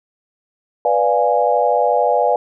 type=chord; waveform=sine; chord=B diminished seventh; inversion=none; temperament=equal; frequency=493.9 / 587.3 / 698.5 / 830.6 Hz; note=B4 / D5 / F5 / Ab5; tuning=0 / 0 / 0 / 0 cents; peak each=-18 dBFS; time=0.85-2.36 s; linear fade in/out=2 ms; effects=none